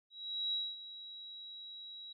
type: tone with ADSR envelope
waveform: sine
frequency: 3870 Hz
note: B7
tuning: 36 cents flat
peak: -32 dBFS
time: 0.1-2.13 s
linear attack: 430 ms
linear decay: 230 ms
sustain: -14 dB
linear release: 9 ms
effects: none